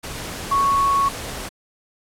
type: tone in noise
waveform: sine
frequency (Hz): 1108.7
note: C#6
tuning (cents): 0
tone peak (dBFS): -15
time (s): 0.51-1.09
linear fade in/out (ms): 10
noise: pink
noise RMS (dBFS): -31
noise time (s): 0.03-1.49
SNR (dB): +13
effects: low-pass 12000 Hz 12 dB/octave + AAC 64 kbps